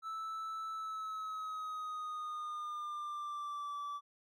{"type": "tone with pitch glide", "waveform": "triangle", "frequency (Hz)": [1314, 1157.2], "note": ["E6", "D6"], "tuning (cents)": [-6, -26], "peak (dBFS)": -37, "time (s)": [0.02, 4.01], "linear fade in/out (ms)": 50, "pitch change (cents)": -220, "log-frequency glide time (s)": [0.72, 3.75], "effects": []}